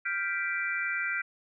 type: chord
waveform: sine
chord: G dominant seventh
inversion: third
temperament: equal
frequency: 1396.9 / 1568 / 1975.5 / 2349 Hz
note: F6 / G6 / B6 / D7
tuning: 0 / 0 / 0 / 0 cents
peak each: -34 dBFS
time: 0.05-1.22 s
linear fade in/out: 10 ms
effects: none